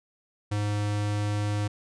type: tone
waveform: square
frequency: 103.8 Hz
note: G#2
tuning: in tune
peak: -26 dBFS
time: 0.51-1.68 s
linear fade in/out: 10 ms
effects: resampled to 22050 Hz